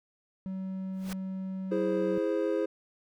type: tone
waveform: triangle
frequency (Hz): 189.5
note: F#3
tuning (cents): +42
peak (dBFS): -31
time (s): 0.46-2.18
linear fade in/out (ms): 0
type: noise with exponential growth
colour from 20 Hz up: pink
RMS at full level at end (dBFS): -37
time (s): 0.93-1.13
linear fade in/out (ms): 2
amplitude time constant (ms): 43
type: chord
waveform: triangle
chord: E augmented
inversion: none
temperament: equal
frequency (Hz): 329.6 / 415.3 / 523.3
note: E4 / G#4 / B#4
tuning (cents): 0 / 0 / 0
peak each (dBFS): -29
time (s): 1.71-2.66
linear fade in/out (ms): 10
effects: none